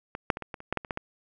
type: clicks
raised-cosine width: 0.5 ms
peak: -19 / -6 / -19 / -21 / -21 / -28 / -12 / -12 / -25 / -15 / -16 dBFS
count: 11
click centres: 0.151 / 0.302 / 0.371 / 0.423 / 0.542 / 0.604 / 0.726 / 0.773 / 0.848 / 0.908 / 0.974 s
effects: none